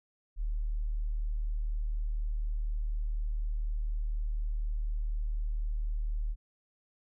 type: tone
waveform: sine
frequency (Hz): 37.95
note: D#1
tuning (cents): -42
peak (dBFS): -29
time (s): 0.36-6.36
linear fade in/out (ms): 50
effects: none